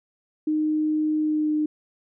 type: tone with pitch glide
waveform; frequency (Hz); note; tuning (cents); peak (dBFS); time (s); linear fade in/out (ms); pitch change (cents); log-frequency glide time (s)
sine; 307.7 to 304.3; D#4 to D#4; -19 to -38; -20; 0.47-1.66; 5; -19; 1.19-1.53
effects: none